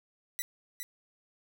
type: tone with echo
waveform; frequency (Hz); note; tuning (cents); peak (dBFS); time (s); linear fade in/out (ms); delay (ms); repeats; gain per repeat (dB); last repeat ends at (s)
5% pulse; 1974; B6; -1; -22; 0.39-0.42; 0; 410; 1; -5; 0.83
effects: none